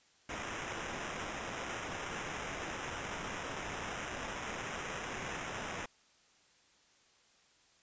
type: noise with sample-and-hold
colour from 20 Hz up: blue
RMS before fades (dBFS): -41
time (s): 0.29-5.86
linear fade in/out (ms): 5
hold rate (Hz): 4410
effects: white hiss -67 dBFS RMS until 7.82 s + resampled to 16000 Hz